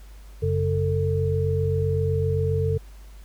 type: tone cluster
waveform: sine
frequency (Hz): 92 / 139.7 / 446.7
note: F#2 / C#3 / A4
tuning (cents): -9 / +14 / +26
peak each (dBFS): -23 / -26 / -25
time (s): 0.42-2.78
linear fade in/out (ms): 10
effects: added 50 Hz sine -41 dBFS peak until 3.24 s + pink hiss -55 dBFS RMS until 3.24 s